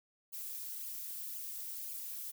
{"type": "noise with flanger", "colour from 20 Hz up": "violet", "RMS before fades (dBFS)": -43, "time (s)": [0.32, 2.32], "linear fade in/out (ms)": 20, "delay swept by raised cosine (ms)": [0.51, 5.91], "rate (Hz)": 1.9, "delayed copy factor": -0.8, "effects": []}